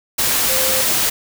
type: tone in noise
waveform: sine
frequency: 523.3 Hz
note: C5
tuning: in tune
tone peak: -23 dBFS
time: 0.49-0.82 s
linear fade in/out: 10 ms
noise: white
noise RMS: -17 dBFS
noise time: 0.18-1.1 s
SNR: -9 dB
effects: none